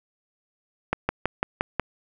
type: slowing click train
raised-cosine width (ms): 0.5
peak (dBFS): -7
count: 6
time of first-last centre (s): 0.93-1.797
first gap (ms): 160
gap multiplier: 1.04
effects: none